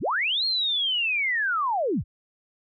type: linear two-way sweep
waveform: sine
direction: up then down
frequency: 35.83 to 4295 to 35.83 Hz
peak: -22 dBFS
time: 0-2.04 s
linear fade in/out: 50 ms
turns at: 0.45 s
effects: none